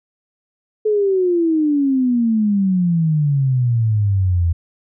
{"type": "exponential sweep", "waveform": "sine", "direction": "down", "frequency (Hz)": [434.5, 82.41], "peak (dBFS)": -13, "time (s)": [0.85, 4.53], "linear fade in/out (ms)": 10, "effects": []}